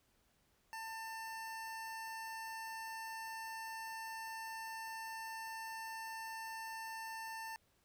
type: tone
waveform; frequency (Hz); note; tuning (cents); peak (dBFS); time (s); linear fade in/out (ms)
25% pulse; 895; A5; +29; -40; 0.73-7.56; 0
effects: pink hiss -75 dBFS RMS until 7.84 s